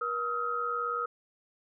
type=tone cluster; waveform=sine; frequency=478.5 / 1268 / 1367 Hz; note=A#4 / D#6 / F6; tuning=+45 / +32 / -37 cents; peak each=-37 / -31 / -35 dBFS; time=0.01-1.06 s; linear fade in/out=5 ms; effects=none